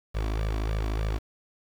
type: tone with flanger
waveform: sawtooth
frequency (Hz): 53.4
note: G#1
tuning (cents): +49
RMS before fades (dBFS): -28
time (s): 0.14-1.19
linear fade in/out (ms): 20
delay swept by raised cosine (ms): 1.7 to 3.1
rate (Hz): 3.3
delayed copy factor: +0.9
effects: low-pass 5000 Hz 12 dB/octave + 8-bit